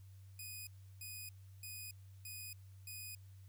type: tone bursts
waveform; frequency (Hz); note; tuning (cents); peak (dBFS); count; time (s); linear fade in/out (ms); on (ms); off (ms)
5% pulse; 2489; D#7; 0; -37; 5; 0.39-3.15; 2; 280; 340
effects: added 96 Hz sine -54 dBFS peak until 3.48 s + white hiss -73 dBFS RMS until 3.48 s